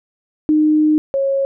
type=tone pair in turn; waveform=sine; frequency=306.3 / 546.8 Hz; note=D#4 / C#5; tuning=-27 / -24 cents; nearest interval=minor seventh; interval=1003 cents; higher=second; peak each=-10 / -14 dBFS; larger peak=first; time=0.49-0.98 / 1.14-1.45 s; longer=first; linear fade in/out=0 ms; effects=none